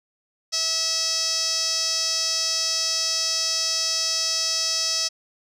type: tone with band-pass filter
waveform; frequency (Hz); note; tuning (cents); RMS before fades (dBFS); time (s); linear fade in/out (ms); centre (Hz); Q
sawtooth; 650; E5; -24; -24; 0.52-5.09; 20; 5300; 6
effects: none